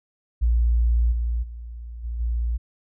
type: tone with level steps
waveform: sine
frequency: 58.27 Hz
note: A#1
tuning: in tune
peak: -16 / -21 / -33 / -26 / -21 dBFS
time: 0.41-2.58 s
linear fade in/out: 20 ms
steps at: 1.11 / 1.42 / 2.03 / 2.19 s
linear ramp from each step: 20 ms
effects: none